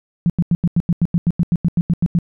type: tone bursts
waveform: sine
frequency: 171.7 Hz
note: F3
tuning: 29 cents flat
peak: -11 dBFS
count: 16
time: 0.26-2.188 s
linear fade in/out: 0 ms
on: 38 ms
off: 88 ms
effects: none